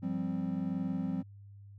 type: chord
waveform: triangle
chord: F suspended second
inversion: none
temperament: equal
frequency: 174.61 / 196 / 261.6 Hz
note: F3 / G3 / C4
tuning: 0 / 0 / 0 cents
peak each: -34 dBFS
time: 0.02-1.23 s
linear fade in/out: 20 ms
effects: added 100 Hz sine -49 dBFS peak until 1.78 s